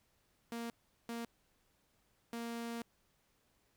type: tone bursts at uneven times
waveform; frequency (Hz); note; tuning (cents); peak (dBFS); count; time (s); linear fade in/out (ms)
sawtooth; 233.1; A#3; 0; -36; 3; 0.52-0.7 / 1.09-1.25 / 2.33-2.82; 2
effects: pink hiss -75 dBFS RMS until 3.76 s